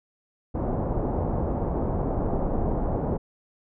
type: low-pass noise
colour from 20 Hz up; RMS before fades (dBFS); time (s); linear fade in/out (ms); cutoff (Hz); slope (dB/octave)
pink; -26; 0.54-3.18; 20; 830; 24
effects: none